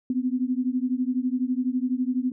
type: beating tone pair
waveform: sine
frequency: 248.3 / 260.3 Hz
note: B3 / C4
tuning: +9 / -9 cents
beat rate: 12 Hz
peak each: -25 / -26 dBFS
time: 0.1-2.32 s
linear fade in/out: 2 ms
effects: none